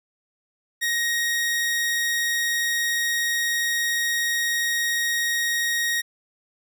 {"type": "tone", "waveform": "sawtooth", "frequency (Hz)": 1877, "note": "A#6", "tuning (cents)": 11, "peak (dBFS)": -18, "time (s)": [0.81, 6.02], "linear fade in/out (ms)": 20, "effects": []}